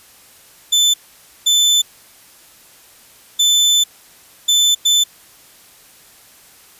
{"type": "tone bursts at uneven times", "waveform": "30% pulse", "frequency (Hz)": 3520, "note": "A7", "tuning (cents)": 0, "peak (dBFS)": -8, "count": 5, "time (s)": [[0.72, 0.94], [1.46, 1.82], [3.39, 3.84], [4.48, 4.75], [4.85, 5.04]], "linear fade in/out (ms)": 10, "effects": ["white hiss -46 dBFS RMS until 6.79 s", "resampled to 32000 Hz"]}